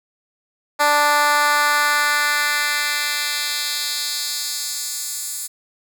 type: tone with high-pass filter sweep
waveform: 10% pulse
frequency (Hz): 293.7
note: D4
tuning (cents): 0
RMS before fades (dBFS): -20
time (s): 0.79-5.48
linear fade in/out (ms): 20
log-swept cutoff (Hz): 740 to 8400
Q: 1.3
effects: none